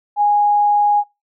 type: tone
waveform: sine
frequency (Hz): 826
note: G#5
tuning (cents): -10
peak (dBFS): -11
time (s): 0.16-1.04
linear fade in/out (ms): 50
effects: noise-tail reverb RT60 0.2 s tail -20 dB re dry